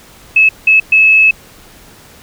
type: tone bursts at uneven times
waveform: sine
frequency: 2594 Hz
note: E7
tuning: 28 cents flat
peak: -4 dBFS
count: 3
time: 0.36-0.49 / 0.67-0.8 / 0.92-1.31 s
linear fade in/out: 5 ms
effects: pink hiss -40 dBFS RMS until 2.22 s